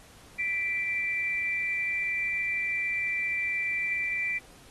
sine tone pair together, 1975.3 / 2349 Hz, B6 / D7, 0 / 0 cents, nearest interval minor third, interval 300 cents, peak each -32 / -28 dBFS, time 0.38-4.39 s, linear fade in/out 20 ms, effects pink hiss -54 dBFS RMS until 4.7 s + AAC 32 kbps

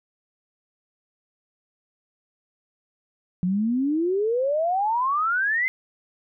sine exponential sweep, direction up, 174.61 to 2093 Hz, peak -20 dBFS, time 3.43-5.68 s, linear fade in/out 0 ms, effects none

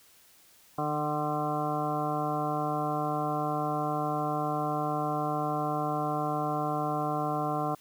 harmonic tone with a mistuned harmonic, 150 Hz, D3, 37 cents sharp, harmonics 1 / 2 / 3 / 4 / 5 / 7 / 8 / 9, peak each -35 / -35 / -38 / -37 / -32 / -35 / -40 / -42 dBFS, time 0.78-7.75 s, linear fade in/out 5 ms, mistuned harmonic 1, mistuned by +25 cents, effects white hiss -59 dBFS RMS until 7.8 s

